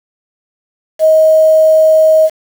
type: tone with quantisation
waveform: sine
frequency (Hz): 631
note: D#5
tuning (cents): +24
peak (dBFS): -4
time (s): 0.99-2.3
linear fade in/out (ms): 50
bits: 5
effects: none